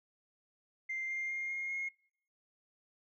sine tone with pitch steps, 2093 / 2108 / 2122 / 2137 / 2152 Hz, C7 / C7 / C7 / C7 / C7, 0 / +12 / +24 / +36 / +48 cents, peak -34 dBFS, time 0.89-1.89 s, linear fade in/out 10 ms, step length 200 ms, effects noise-tail reverb RT60 0.6 s tail -23 dB re dry + tanh soft clip ceiling -31 dBFS

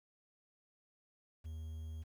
triangle tone, 79.3 Hz, D#2, 33 cents sharp, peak -40 dBFS, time 1.44-2.04 s, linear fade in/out 20 ms, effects 11-bit

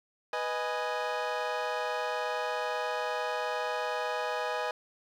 25% pulse chord, G# minor, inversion first, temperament equal, 493.9 / 622.3 / 830.6 Hz, B4 / D#5 / G#5, 0 / 0 / 0 cents, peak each -31 dBFS, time 0.33-4.71 s, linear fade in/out 2 ms, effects low-pass 4000 Hz 12 dB/octave + 10-bit

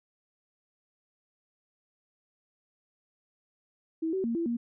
sine tone with pitch steps, 323.5 / 380.2 / 232 / 335.9 / 235.9 Hz, E4 / F#4 / A#3 / E4 / A#3, -32 / +47 / -8 / +33 / +21 cents, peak -27 dBFS, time 4.02-4.57 s, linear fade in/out 10 ms, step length 110 ms, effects none

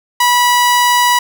sawtooth tone, 977 Hz, B5, 19 cents flat, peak -5 dBFS, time 0.2-1.19 s, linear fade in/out 5 ms, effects none

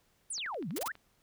sine exponential two-way sweep, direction down then up, 10720 to 143.2 to 1953 Hz, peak -35 dBFS, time 0.3-0.92 s, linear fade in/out 5 ms, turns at 0.69 s
click train, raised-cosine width 0.3 ms, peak -35 dBFS, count 8, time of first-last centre 0.38-0.954 s, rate 12.2 Hz
white noise bursts, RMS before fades -37 dBFS, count 3, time 0.76-0.881 s, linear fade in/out 5 ms, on 25 ms, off 23 ms
effects pink hiss -71 dBFS RMS until 1.22 s

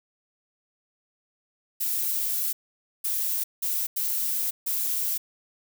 violet noise bursts at uneven times, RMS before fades -27 dBFS, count 5, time 1.8-2.53 / 3.04-3.44 / 3.62-3.87 / 3.96-4.51 / 4.66-5.18 s, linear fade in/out 10 ms, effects none

